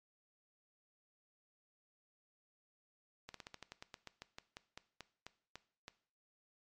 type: slowing click train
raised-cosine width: 0.2 ms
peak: -30 dBFS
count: 18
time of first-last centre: 3.29-5.881 s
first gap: 53 ms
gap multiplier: 1.12
effects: noise-tail reverb RT60 0.5 s tail -17 dB re dry + MP3 64 kbps